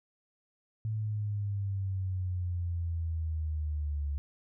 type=exponential sweep; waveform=sine; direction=down; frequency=110 to 71 Hz; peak=-30 dBFS; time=0.85-4.18 s; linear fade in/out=0 ms; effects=none